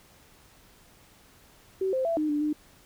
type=tone with pitch steps; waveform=sine; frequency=381.4 / 522 / 667 / 306 / 295 / 301.6 Hz; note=G4 / C5 / E5 / D#4 / D4 / D4; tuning=-47 / -4 / +20 / -29 / +8 / +46 cents; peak=-24 dBFS; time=1.81-2.53 s; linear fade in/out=5 ms; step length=120 ms; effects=pink hiss -57 dBFS RMS until 2.85 s